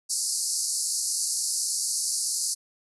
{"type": "band-pass noise", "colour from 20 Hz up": "white", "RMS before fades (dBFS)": -28, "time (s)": [0.09, 2.55], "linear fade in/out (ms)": 20, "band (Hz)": [4400, 11000], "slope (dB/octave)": 96, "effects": []}